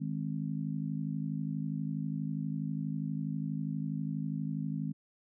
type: harmonic tone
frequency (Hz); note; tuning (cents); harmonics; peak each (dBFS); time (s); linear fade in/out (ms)
52.3; G#1; +13; 3 / 4 / 5; -35 / -37 / -39; 0-4.93; 20
effects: none